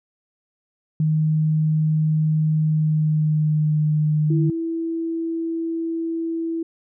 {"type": "tone with pitch glide", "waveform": "sine", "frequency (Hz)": [155.56, 152.45], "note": ["D#3", "D#3"], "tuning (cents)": [0, -35], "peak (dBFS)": -16, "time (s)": [1, 4.5], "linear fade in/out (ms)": 2, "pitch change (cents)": -35, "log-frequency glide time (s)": [2.62, 3.78]}
{"type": "tone", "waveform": "sine", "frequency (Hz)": 329.6, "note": "E4", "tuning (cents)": 0, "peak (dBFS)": -22, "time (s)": [4.3, 6.63], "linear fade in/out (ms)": 5}
{"effects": []}